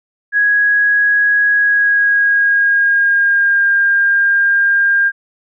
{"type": "tone with pitch glide", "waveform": "sine", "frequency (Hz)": [1661.2, 1605.5], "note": ["G#6", "G6"], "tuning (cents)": [0, 41], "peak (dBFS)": -9, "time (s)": [0.32, 5.12], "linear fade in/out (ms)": 50, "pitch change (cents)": -59, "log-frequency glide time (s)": [1.51, 3.69], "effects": []}